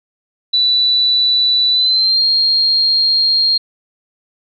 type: tone with pitch glide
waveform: sine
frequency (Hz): 3965 to 4225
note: B7 to C8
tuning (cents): +6 to +16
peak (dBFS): -10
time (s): 0.53-3.58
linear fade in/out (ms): 10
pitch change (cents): +110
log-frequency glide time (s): 1.71-2.24
effects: none